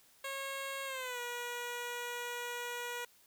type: tone with pitch glide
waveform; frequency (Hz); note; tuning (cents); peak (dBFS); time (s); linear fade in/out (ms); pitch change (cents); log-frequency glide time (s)
10% pulse; 545 to 482.7; C#5 to B4; -29 to -40; -30; 0.24-3.05; 5; -211; 0.85-1.2
effects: white hiss -65 dBFS RMS until 3.26 s